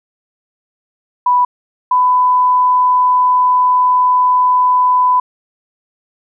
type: tone pair in turn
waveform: sine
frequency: 987.8 / 999.9 Hz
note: B5 / B5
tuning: 0 / +21 cents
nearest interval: unison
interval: 21 cents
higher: second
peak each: -8 dBFS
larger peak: neither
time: 1.26-1.45 / 1.91-5.2 s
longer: second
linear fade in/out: 5 ms
effects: none